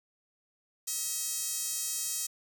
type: tone with high-pass filter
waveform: sawtooth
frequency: 639 Hz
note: D#5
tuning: 46 cents sharp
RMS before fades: -34 dBFS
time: 0.87-2.27 s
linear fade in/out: 10 ms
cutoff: 7000 Hz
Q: 1.7
effects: none